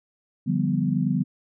sine chord, G dominant seventh, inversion second, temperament equal, 146.83 / 174.61 / 196 / 246.9 Hz, D3 / F3 / G3 / B3, 0 / 0 / 0 / 0 cents, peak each -26 dBFS, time 0.46-1.24 s, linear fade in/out 20 ms, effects none

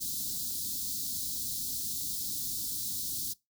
white band-stop noise, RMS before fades -35 dBFS, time 0-3.34 s, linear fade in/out 20 ms, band 310 to 3800 Hz, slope 48 dB/octave, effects noise-tail reverb RT60 0.2 s tail -22 dB re dry

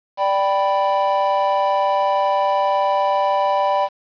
triangle chord, G major, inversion second, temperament equal with one note detuned, 587.3 / 781.7 / 987.8 Hz, D5 / G5 / B5, 0 / -5 / 0 cents, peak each -18 dBFS, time 0.17-3.89 s, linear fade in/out 50 ms, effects resampled to 11025 Hz + 7-bit

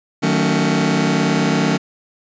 sawtooth chord, D# half-diminished seventh, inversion none, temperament just, 155.56 / 186.68 / 224 / 280 Hz, D#3 / F#3 / A3 / C#4, 0 / +16 / +31 / +18 cents, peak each -16 dBFS, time 0.22-1.78 s, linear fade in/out 20 ms, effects resampled to 16000 Hz

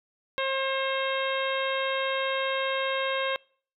harmonic tone, 535 Hz, C5, 38 cents sharp, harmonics 1 / 2 / 3 / 4 / 5 / 6 / 7, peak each -29 / -32 / -34 / -35 / -36 / -37 / -37 dBFS, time 0.38-3.36 s, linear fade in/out 0 ms, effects noise-tail reverb RT60 0.5 s tail -26 dB re dry

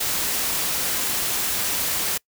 white noise, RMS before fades -24 dBFS, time 0-2.18 s, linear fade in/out 10 ms, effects noise-tail reverb RT60 0.1 s tail -24 dB re dry

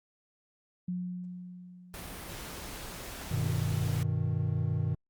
sine tone with exponential decay, 179.7 Hz, F3, 50 cents sharp, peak -30 dBFS, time 0.88-2.91 s, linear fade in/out 5 ms, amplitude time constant 440 ms
pink noise, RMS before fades -42 dBFS, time 1.94-4.03 s, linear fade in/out 0 ms
triangle chord, G augmented, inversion none, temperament equal, 98 / 123.47 / 155.56 Hz, G2 / B2 / D#3, 0 / 0 / 0 cents, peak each -30 dBFS, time 3.31-4.95 s, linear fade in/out 5 ms
effects Opus 48 kbps

